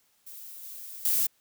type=noise with level steps; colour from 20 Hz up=violet; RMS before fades=-44 / -42 / -25 dBFS; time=0.26-1.27 s; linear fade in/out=10 ms; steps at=0.63 / 1.05 s; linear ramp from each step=2 ms; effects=white hiss -68 dBFS RMS until 1.4 s